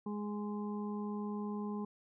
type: harmonic tone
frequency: 207.7 Hz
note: G#3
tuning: in tune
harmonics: 1 / 2 / 4 / 5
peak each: -37 / -44 / -50 / -49 dBFS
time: 0.06-1.85 s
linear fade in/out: 5 ms
effects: none